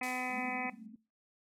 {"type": "harmonic tone", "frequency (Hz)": 252.7, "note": "B3", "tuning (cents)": 40, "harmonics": [1, 2, 3, 4, 5, 7, 8, 9, 10], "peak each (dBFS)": [-42, -48, -40, -46, -49, -49, -41, -43, -42], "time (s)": [0.01, 0.7], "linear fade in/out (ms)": 5}
{"type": "noise with exponential decay", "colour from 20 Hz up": "blue", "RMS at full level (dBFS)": -40, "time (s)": [0.03, 0.86], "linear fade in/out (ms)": 1, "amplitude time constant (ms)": 180}
{"type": "band-pass noise", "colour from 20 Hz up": "white", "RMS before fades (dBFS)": -48, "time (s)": [0.3, 0.96], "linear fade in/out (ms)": 2, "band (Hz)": [210, 250], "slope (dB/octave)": 96}
{"effects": ["noise-tail reverb RT60 0.3 s tail -19 dB re dry", "low-pass 9000 Hz 12 dB/octave"]}